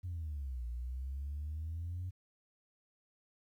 sine exponential two-way sweep, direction down then up, 92.5 to 58.27 to 92.5 Hz, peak -36 dBFS, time 0.03-2.11 s, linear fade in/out 20 ms, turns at 0.66 s, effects tanh soft clip ceiling -34 dBFS + 12-bit

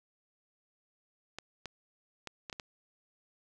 clicks, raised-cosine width 0.2 ms, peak -23 dBFS, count 6, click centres 1.386 / 1.657 / 2.273 / 2.498 / 2.528 / 2.598 s, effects none

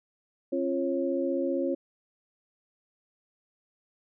sine tone cluster, 269.1 / 344.4 / 546 Hz, C4 / F4 / C#5, +49 / -24 / -26 cents, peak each -30 dBFS, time 0.52-1.75 s, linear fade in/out 10 ms, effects none

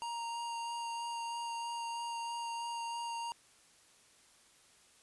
square tone with vibrato, 934 Hz, A#5, 3 cents sharp, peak -38 dBFS, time 0.02-3.32 s, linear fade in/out 0 ms, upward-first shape sine, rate 3.1 Hz, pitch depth 10 cents each way, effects white hiss -64 dBFS RMS until 5.02 s + resampled to 24000 Hz

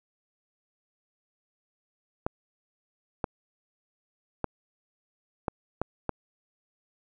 clicks, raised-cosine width 1 ms, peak -13 dBFS, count 6, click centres 2.265 / 3.242 / 4.443 / 5.482 / 5.816 / 6.093 s, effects none

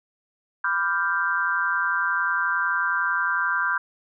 sine chord, G dominant seventh, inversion first, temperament equal with one note detuned, 995.2 / 1174.7 / 1396.9 / 1568 Hz, B5 / D6 / F6 / G6, +13 / 0 / 0 / 0 cents, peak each -29 / -29 / -26 / -24 dBFS, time 0.64-3.78 s, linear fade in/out 5 ms, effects none

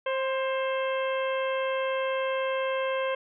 harmonic tone with a mistuned harmonic, 530 Hz, C5, 22 cents sharp, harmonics 1 / 2 / 3 / 4 / 5 / 6, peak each -27 / -33 / -37 / -39 / -39 / -42 dBFS, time 0.06-3.15 s, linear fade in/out 5 ms, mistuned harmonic 2, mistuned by -23 cents, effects none

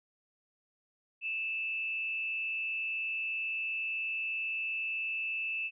sine tone with frequency modulation, 2637 Hz, E7, in tune, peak -32 dBFS, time 1.21-5.71 s, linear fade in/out 50 ms, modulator 174 Hz, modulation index 0.36, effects none

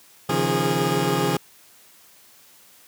20% pulse tone cluster, 134.9 / 154 / 172.9 / 411.8 Hz, C#3 / D#3 / F3 / G#4, -47 / -17 / -17 / -15 cents, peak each -21 / -23 / -20 / -19 dBFS, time 0.29-1.37 s, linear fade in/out 5 ms, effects white hiss -52 dBFS RMS until 2.87 s + high-pass 80 Hz 12 dB/octave

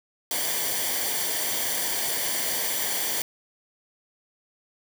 white noise with comb filter, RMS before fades -27 dBFS, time 0.31-3.22 s, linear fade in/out 2 ms, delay 0.76 ms, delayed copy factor -0.65, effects none

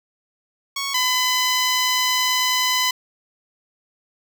10% pulse tone pair in turn, 1108.7 / 1008.8 Hz, C#6 / B5, 0 / +36 cents, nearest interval major second, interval 164 cents, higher first, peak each -15 / -9 dBFS, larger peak second, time 0.76-0.94 / 0.94-2.91 s, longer second, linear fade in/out 5 ms, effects none

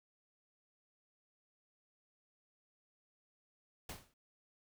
pink noise with exponential decay, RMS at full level -42 dBFS, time 3.89-4.14 s, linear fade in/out 5 ms, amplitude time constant 54 ms, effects none

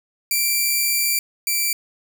5% pulse tone pair in turn, 2349 / 2336 Hz, D7 / D7, 0 / -10 cents, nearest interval unison, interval 10 cents, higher first, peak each -8 / -9 dBFS, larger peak first, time 0.31-1.19 / 1.47-1.73 s, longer first, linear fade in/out 2 ms, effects none

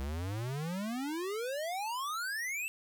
square exponential sweep, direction up, 65.41 to 2711 Hz, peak -35 dBFS, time 0-2.68 s, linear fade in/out 0 ms, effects 11-bit

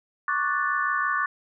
sine chord, D major seventh, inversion third, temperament equal, 1108.7 / 1174.7 / 1480 / 1760 Hz, C#6 / D6 / F#6 / A6, 0 / 0 / 0 / 0 cents, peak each -28 dBFS, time 0.28-1.26 s, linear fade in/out 2 ms, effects none

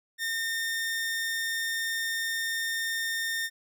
sawtooth tone, 1821 Hz, A#6, 41 cents flat, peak -25 dBFS, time 0.18-3.5 s, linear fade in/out 50 ms, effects none

